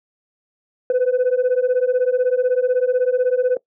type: beating tone pair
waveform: sine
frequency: 493.9 / 509.9 Hz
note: B4 / C5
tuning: 0 / -45 cents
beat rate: 16 Hz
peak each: -16 dBFS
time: 0.9-3.57 s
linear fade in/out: 2 ms
effects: noise-tail reverb RT60 0.1 s tail -21 dB re dry + tanh soft clip ceiling -12 dBFS